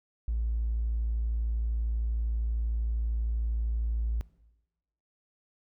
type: tone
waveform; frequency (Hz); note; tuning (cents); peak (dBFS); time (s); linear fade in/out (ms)
triangle; 56.4; A1; +44; -23; 0.28-4.21; 0
effects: noise-tail reverb RT60 1.0 s tail -22 dB re dry + tanh soft clip ceiling -24 dBFS